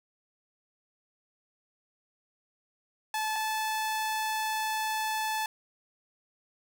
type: tone pair in turn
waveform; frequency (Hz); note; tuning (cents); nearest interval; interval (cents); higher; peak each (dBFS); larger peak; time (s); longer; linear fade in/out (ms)
sawtooth; 867 / 870.6; A5 / A5; -26 / -19; unison; 7; second; -25; neither; 3.14-3.36 / 3.36-5.46; second; 2
effects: none